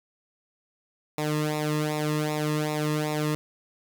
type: tone with flanger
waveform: sawtooth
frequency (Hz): 151.8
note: D#3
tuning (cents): -42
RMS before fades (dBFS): -27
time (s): 1.18-3.35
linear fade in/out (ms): 0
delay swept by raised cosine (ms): 0.64 to 1.35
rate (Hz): 2.6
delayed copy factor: -0.85
effects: none